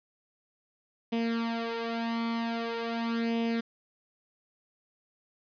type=tone with flanger; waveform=sawtooth; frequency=230.6 Hz; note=A#3; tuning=19 cents flat; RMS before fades=-31 dBFS; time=1.12-3.61 s; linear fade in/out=10 ms; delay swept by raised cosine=0.34 to 3.44 ms; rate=0.44 Hz; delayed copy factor=+0.75; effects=resampled to 11025 Hz + 9-bit